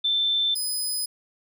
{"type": "tone pair in turn", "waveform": ["sine", "15% pulse"], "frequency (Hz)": [3546, 5015], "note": ["A7", "D#8"], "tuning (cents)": [13, 13], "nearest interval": "tritone", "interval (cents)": 600, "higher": "second", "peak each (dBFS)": -20, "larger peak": "neither", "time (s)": [[0.04, 0.55], [0.55, 1.06]], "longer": "neither", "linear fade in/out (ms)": 10, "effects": []}